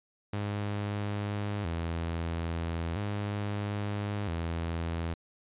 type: tone with vibrato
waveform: sawtooth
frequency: 92.5 Hz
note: F#2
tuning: in tune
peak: -27 dBFS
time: 0.33-5.14 s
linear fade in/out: 5 ms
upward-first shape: square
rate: 0.38 Hz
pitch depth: 180 cents each way
effects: resampled to 8000 Hz